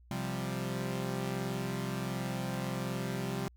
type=chord; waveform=sawtooth; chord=C suspended fourth; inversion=none; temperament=equal; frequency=130.81 / 174.61 / 196 Hz; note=C3 / F3 / G3; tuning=0 / 0 / 0 cents; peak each=-33 / -35 / -34 dBFS; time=0.11-3.48 s; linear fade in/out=0 ms; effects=added 60 Hz sine -56 dBFS peak until 3.56 s